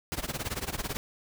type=noise with tremolo; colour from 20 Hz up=pink; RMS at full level=-31 dBFS; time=0.12-0.97 s; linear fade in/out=0 ms; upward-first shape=sine; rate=18 Hz; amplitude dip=90%; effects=none